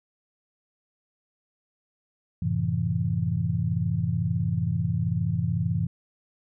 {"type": "chord", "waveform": "sine", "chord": "F# half-diminished seventh", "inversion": "none", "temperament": "just", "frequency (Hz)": [92.5, 111, 133.2, 166.5], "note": ["F#2", "A2", "C3", "E3"], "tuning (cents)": [0, 16, 31, 18], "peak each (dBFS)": [-30, -28, -30, -27], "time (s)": [2.42, 5.87], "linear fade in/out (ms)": 5, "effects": []}